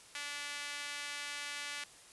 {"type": "tone with high-pass filter", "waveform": "sawtooth", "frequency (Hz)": 289.7, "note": "D4", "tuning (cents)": -24, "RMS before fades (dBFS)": -42, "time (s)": [0.15, 1.84], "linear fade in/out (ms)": 2, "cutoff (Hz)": 2000, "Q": 1.2, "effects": ["white hiss -57 dBFS RMS until 2.12 s", "resampled to 24000 Hz"]}